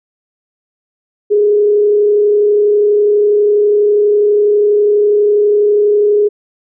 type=tone with frequency modulation; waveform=sine; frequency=415.3 Hz; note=G#4; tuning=in tune; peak=-7 dBFS; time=1.3-6.29 s; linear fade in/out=20 ms; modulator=32.2 Hz; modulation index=0.27; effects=none